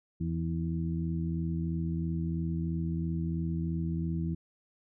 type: harmonic tone with a mistuned harmonic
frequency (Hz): 83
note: E2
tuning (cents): +12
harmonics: 1 / 2 / 3 / 4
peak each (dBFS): -35 / -31 / -42 / -39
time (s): 0.2-4.35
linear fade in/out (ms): 10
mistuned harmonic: 4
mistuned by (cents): -42
effects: none